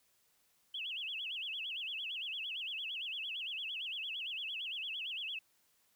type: tone with vibrato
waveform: sine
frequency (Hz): 2955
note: F#7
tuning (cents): -3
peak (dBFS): -38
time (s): 0.74-5.39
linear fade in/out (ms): 5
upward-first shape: sine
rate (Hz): 8.8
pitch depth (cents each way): 250
effects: white hiss -73 dBFS RMS until 5.95 s